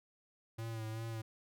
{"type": "tone with vibrato", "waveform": "square", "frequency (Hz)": 112, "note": "A2", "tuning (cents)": 31, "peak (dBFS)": -40, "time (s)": [0.58, 1.22], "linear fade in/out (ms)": 10, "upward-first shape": "sine", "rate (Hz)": 2.6, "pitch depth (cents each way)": 37, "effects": []}